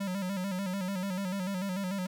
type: tone with vibrato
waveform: square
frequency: 190.3 Hz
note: F#3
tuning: 49 cents sharp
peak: -32 dBFS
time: 0-2.07 s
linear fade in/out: 10 ms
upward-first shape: square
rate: 6.8 Hz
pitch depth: 73 cents each way
effects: none